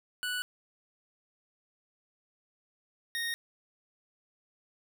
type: tone pair in turn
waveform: 25% pulse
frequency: 1480 / 1858.6 Hz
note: F#6 / A#6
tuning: 0 / -6 cents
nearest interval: major third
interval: 394 cents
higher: second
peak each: -28 dBFS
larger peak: neither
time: 0.23-0.42 / 3.15-3.34 s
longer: neither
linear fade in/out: 0 ms
effects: none